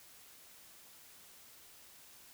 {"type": "silence", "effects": ["white hiss -58 dBFS RMS until 2.33 s"]}